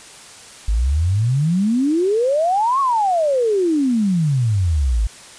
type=exponential two-way sweep; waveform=sine; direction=up then down; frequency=50.2 to 1126 to 50.2 Hz; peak=-14 dBFS; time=0.68-5.07 s; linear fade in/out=5 ms; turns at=2.8 s; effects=white hiss -40 dBFS RMS until 5.38 s + resampled to 22050 Hz